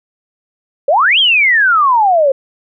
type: exponential two-way sweep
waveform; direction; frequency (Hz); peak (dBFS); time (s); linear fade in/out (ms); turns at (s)
sine; up then down; 523 to 3322 to 523; -7; 0.88-2.32; 5; 1.19
effects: none